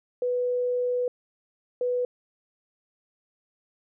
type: tone bursts at uneven times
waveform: sine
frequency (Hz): 493.9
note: B4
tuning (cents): 0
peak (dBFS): -23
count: 2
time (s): 0.22-1.08 / 1.81-2.05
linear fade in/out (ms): 2
effects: none